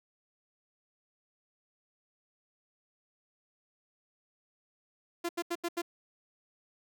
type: tone bursts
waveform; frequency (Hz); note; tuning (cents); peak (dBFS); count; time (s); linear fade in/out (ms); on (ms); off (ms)
sawtooth; 343.4; F4; -29; -27; 5; 5.24-5.819; 10; 51; 81
effects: none